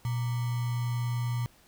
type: tone with sample-and-hold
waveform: sine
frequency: 120.5 Hz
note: B2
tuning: 42 cents flat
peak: -27 dBFS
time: 0.05-1.46 s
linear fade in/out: 0 ms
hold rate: 1050 Hz
effects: pink hiss -60 dBFS RMS until 1.67 s